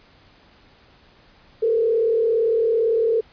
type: tone with frequency modulation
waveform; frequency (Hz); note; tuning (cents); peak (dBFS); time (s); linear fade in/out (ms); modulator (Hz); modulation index
sine; 453.1; A#4; -49; -16; 1.62-3.21; 10; 37.7; 0.73
effects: pink hiss -53 dBFS RMS until 3.32 s + resampled to 11025 Hz